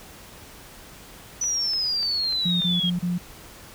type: exponential sweep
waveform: sine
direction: down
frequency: 5980 to 3228 Hz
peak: -22 dBFS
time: 1.41-2.9 s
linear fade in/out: 5 ms
type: click train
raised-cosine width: 0.3 ms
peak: -23 dBFS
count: 5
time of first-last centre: 1.44-2.62 s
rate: 3.39 Hz
type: tone bursts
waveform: sine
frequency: 176.5 Hz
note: F3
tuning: 19 cents sharp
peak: -22 dBFS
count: 4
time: 2.45-3.183 s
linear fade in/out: 10 ms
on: 160 ms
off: 31 ms
effects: pink hiss -45 dBFS RMS until 3.74 s